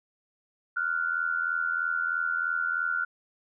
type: tone pair together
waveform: sine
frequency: 1396.9 / 1480 Hz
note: F6 / F#6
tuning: 0 / 0 cents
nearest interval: minor second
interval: 100 cents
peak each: -28 / -29 dBFS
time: 0.76-3.05 s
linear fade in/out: 10 ms
effects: none